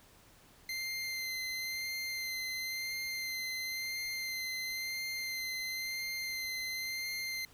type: tone with vibrato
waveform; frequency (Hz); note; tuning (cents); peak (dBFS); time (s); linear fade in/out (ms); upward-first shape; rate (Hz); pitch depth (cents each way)
25% pulse; 2080; C7; -11; -32; 0.69-7.45; 2; sine; 0.97; 17
effects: pink hiss -61 dBFS RMS until 7.53 s